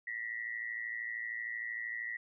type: tone with amplitude modulation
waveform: sine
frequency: 1932 Hz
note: B6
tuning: 39 cents flat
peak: -33 dBFS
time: 0.07-2.17 s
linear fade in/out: 5 ms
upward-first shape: sine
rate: 113 Hz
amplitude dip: 80%
effects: none